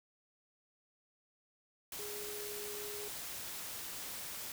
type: tone in noise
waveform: sine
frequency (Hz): 415.2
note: G#4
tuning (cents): 0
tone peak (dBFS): -45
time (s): 1.99-3.08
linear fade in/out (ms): 2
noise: white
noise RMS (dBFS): -44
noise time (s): 1.92-4.52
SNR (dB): -4
effects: none